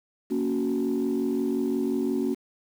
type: chord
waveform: sine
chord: F# major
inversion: first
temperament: equal with one note detuned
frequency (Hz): 233.1 / 278.8 / 370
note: A#3 / C#4 / F#4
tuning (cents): 0 / +10 / 0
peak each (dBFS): -27 / -26 / -27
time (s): 0.3-2.35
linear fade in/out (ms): 20
effects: tanh soft clip ceiling -18 dBFS + 8-bit